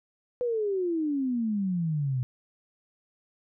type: exponential sweep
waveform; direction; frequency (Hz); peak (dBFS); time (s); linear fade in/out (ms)
sine; down; 500 to 122.9; -25; 0.41-2.23; 0
effects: none